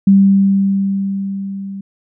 sine tone with level ramp, 196 Hz, G3, in tune, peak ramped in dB -4 to -24 dBFS, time 0.07-1.81 s, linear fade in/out 5 ms, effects none

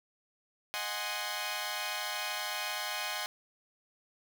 10% pulse chord, Ab dominant seventh, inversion second, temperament equal, 622.3 / 740 / 830.6 / 1046.5 Hz, Eb5 / Gb5 / Ab5 / C6, 0 / 0 / 0 / 0 cents, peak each -33 / -31 / -31 / -31 dBFS, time 0.74-3.26 s, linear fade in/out 0 ms, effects none

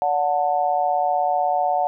sine tone with amplitude modulation, 732 Hz, F#5, 19 cents flat, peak -13 dBFS, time 0.02-1.87 s, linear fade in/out 0 ms, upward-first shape sine, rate 156 Hz, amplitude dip 100%, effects none

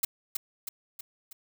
blue noise with echo, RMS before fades -25 dBFS, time 0.03-0.05 s, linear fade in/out 5 ms, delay 320 ms, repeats 4, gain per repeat -5 dB, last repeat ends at 1.33 s, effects none

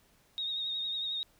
sine tone with vibrato, 3729 Hz, A#7, in tune, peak -32 dBFS, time 0.38-1.23 s, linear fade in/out 0 ms, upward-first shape triangle, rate 11 Hz, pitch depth 41 cents each way, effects pink hiss -66 dBFS RMS until 1.39 s

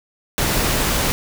pink noise, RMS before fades -19 dBFS, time 0.38-1.12 s, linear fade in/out 0 ms, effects none

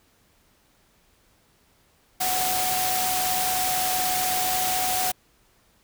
sine tone in noise, 740 Hz, F#5, in tune, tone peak -26 dBFS, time 2.2-5.12 s, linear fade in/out 10 ms, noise white, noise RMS -26 dBFS, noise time 2.2-5.12 s, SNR -3 dB, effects pink hiss -62 dBFS RMS until 5.83 s

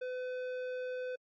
sine tone with tanh clipping, 505 Hz, B4, 39 cents sharp, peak -38 dBFS, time 0.01-1.16 s, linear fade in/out 10 ms, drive 12 dB, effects AAC 48 kbps

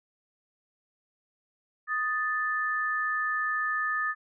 sine tone pair together, 1244.5 / 1758.7 Hz, D#6 / A6, 0 / -1 cents, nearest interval tritone, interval 599 cents, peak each -30 / -28 dBFS, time 1.87-4.15 s, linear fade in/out 50 ms, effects none

